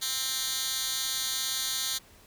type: tone with high-pass filter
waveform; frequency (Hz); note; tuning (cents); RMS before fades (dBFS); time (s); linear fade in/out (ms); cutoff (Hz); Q
10% pulse; 262.6; C4; +6; -31; 0.01-1.99; 20; 4000; 1.2
effects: pink hiss -56 dBFS RMS until 2.26 s